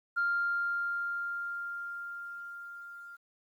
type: tone with level ramp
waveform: sine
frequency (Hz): 1396.9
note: F6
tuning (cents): 0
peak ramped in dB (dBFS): -25 to -45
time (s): 0.16-3.17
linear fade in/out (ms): 20
effects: tanh soft clip ceiling -22 dBFS + 11-bit